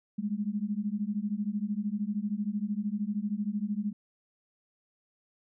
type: beating tone pair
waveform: sine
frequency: 200.9 / 213.9 Hz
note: G3 / A3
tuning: +43 / -49 cents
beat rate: 13 Hz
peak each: -32 / -32 dBFS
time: 0.18-3.93 s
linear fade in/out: 10 ms
effects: none